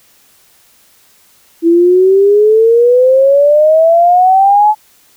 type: exponential sweep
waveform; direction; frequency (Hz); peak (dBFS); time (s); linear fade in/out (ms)
sine; up; 329.6 to 863; -4; 1.62-4.75; 50
effects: white hiss -48 dBFS RMS until 5.16 s